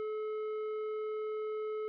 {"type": "tone with tanh clipping", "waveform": "triangle", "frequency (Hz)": 430.3, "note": "A4", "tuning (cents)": -39, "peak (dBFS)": -36, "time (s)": [0, 1.88], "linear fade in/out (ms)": 0, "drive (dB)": 13, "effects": []}